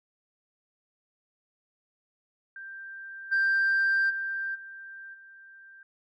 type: tone with level steps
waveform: sine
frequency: 1577 Hz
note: G6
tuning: 10 cents sharp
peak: -39 / -20 / -29 / -41 / -48 dBFS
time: 2.56-5.83 s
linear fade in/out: 2 ms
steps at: 3.31 / 4.09 / 4.54 / 5.13 s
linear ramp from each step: 20 ms
effects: tanh soft clip ceiling -19 dBFS